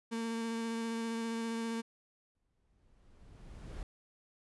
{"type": "tone with vibrato", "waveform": "35% pulse", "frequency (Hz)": 228.4, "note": "A#3", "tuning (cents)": -35, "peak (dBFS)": -33, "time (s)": [0.11, 1.82], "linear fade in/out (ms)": 20, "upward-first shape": "sine", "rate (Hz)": 15, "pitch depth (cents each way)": 13}
{"type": "noise with exponential growth", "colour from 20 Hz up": "brown", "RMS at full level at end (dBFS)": -41, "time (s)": [2.35, 3.83], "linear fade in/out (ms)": 1, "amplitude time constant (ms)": 320}
{"effects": ["resampled to 24000 Hz"]}